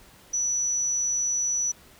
sine tone, 5920 Hz, F#8, in tune, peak -23 dBFS, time 0.33-1.72 s, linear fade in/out 10 ms, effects pink hiss -53 dBFS RMS until 1.99 s

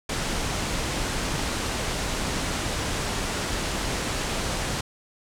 pink low-pass noise, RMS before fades -28 dBFS, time 0.09-4.81 s, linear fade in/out 5 ms, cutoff 9200 Hz, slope 24 dB/octave, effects none

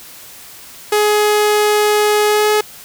sawtooth tone with pitch glide, 420 to 423.7 Hz, G#4 to G#4, +19 to +35 cents, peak -7 dBFS, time 0.92-2.61 s, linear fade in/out 5 ms, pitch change +16 cents, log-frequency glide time 2.26-2.5 s, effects white hiss -37 dBFS RMS until 2.84 s

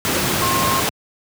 sine tone in noise, 1069 Hz, C6, 37 cents sharp, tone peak -19 dBFS, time 0.42-0.8 s, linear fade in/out 0 ms, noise pink, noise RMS -19 dBFS, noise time 0.05-0.89 s, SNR -3 dB, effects high-pass 100 Hz 12 dB/octave

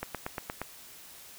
click train, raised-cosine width 0.5 ms, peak -18 dBFS, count 6, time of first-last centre 0.03-0.616 s, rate 8.53 Hz, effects white hiss -50 dBFS RMS until 1.38 s

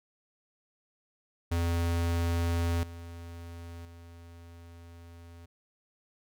square tone with level steps, 84.9 Hz, F2, 48 cents flat, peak -27 / -42 / -48 dBFS, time 1.51-5.46 s, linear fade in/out 10 ms, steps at 2.83 / 3.85 s, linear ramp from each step 2 ms, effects none

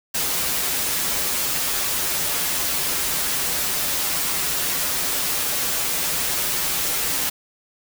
white noise with comb filter, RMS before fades -23 dBFS, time 0.14-7.3 s, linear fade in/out 10 ms, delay 9.2 ms, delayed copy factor -0.55, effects none

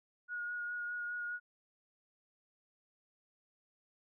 sine tone with vibrato, 1443 Hz, F#6, 44 cents flat, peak -37 dBFS, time 0.28-1.4 s, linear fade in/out 50 ms, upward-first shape sine, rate 4.9 Hz, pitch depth 15 cents each way, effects none

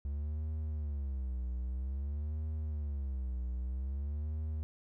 triangle tone with vibrato, 69.3 Hz, C#2, in tune, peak -32 dBFS, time 0.05-4.63 s, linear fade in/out 0 ms, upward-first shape sine, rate 0.51 Hz, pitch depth 200 cents each way, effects none

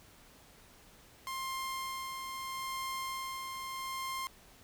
sawtooth tone with tremolo, 1057 Hz, C6, 17 cents sharp, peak -32 dBFS, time 1.27-4.27 s, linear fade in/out 0 ms, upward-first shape sine, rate 0.77 Hz, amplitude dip 35%, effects pink hiss -59 dBFS RMS until 4.63 s

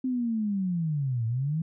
sine linear two-way sweep, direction down then up, 261.6 to 110.4 to 165.8 Hz, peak -25 dBFS, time 0.04-1.62 s, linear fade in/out 5 ms, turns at 1.26 s, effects none

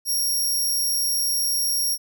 15% pulse tone, 5588 Hz, F8, in tune, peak -15 dBFS, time 0.05-1.98 s, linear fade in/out 50 ms, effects none

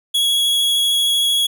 45% pulse tone with vibrato, 3338 Hz, G#7, 8 cents sharp, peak -14 dBFS, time 0.14-1.47 s, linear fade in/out 10 ms, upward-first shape sine, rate 13 Hz, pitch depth 10 cents each way, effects none

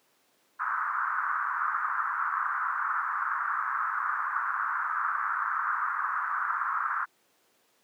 pink band-pass noise, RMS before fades -30 dBFS, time 0.59-7.06 s, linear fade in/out 20 ms, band 1100 to 1500 Hz, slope 48 dB/octave, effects pink hiss -67 dBFS RMS until 7.83 s + high-pass 300 Hz 12 dB/octave

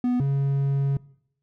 triangle tone pair in turn, 246.9 / 138.57 Hz, B3 / C#3, 0 / 0 cents, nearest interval minor seventh, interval 1000 cents, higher first, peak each -18 dBFS, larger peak neither, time 0.04-0.2 / 0.2-0.97 s, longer second, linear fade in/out 2 ms, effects noise-tail reverb RT60 0.7 s tail -21 dB re dry

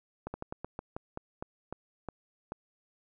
slowing click train, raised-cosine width 1 ms, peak -23 dBFS, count 12, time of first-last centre 0.27-2.521 s, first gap 70 ms, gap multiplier 1.2, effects none

